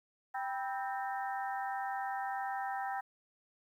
harmonic tone with a mistuned harmonic, 261.6 Hz, C4, in tune, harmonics 3 / 4 / 5 / 6 / 7, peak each -36 / -44 / -46 / -46 / -45 dBFS, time 0.34-3.01 s, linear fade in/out 10 ms, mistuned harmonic 4, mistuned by -110 cents, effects 11-bit

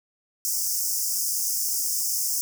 pink high-pass noise, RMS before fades -26 dBFS, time 0.45-2.41 s, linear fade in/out 0 ms, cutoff 5100 Hz, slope 96 dB/octave, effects none

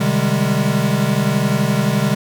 square chord, Ab major seventh, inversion first, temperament equal with one note detuned, 130.81 / 152.01 / 196 / 207.7 Hz, C3 / Eb3 / G3 / Ab3, 0 / -40 / 0 / 0 cents, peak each -21 dBFS, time 0-2.15 s, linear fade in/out 10 ms, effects none

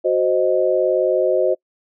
sine chord, C diminished, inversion second, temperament equal, 370 / 523.3 / 622.3 Hz, Gb4 / C5 / Eb5, 0 / 0 / 0 cents, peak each -19 / -18 / -19 dBFS, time 0.04-1.55 s, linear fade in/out 20 ms, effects noise-tail reverb RT60 0.1 s tail -26 dB re dry

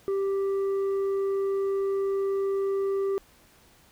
triangle tone with tanh clipping, 392 Hz, G4, in tune, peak -25 dBFS, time 0.08-3.18 s, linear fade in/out 0 ms, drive 9 dB, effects pink hiss -58 dBFS RMS until 3.91 s

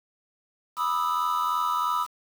triangle tone cluster, 984 / 1218 / 1301 Hz, B5 / D#6 / E6, -7 / -37 / -23 cents, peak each -26 dBFS, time 0.76-2.07 s, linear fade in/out 50 ms, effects 7-bit

